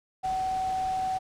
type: tone in noise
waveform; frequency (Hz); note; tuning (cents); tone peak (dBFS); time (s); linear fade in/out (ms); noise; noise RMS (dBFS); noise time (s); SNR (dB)
sine; 754; F#5; +32; -26; 0.23-1.19; 20; pink; -43; 0.23-1.19; +14
effects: low-pass 8000 Hz 12 dB/octave